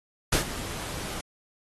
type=noise with ADSR envelope; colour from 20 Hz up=pink; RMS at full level=-21 dBFS; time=0.32-1.21 s; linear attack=8 ms; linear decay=110 ms; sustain=-15 dB; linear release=4 ms; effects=AAC 32 kbps